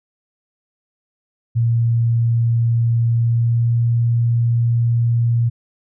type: tone with pitch glide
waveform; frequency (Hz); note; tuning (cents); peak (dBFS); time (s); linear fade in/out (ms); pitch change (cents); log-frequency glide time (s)
sine; 116.54 to 117.62; A#2 to A#2; 0 to +16; -13; 1.55-5.5; 20; +16; 3.13-3.77
effects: none